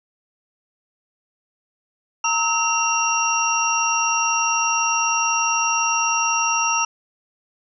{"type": "tone cluster", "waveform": "sine", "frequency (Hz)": [919, 1292, 2755, 5670], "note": ["A#5", "E6", "F7", "F8"], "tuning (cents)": [-25, -35, -24, 25], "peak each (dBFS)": -23, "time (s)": [2.24, 6.85], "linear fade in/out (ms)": 5, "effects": []}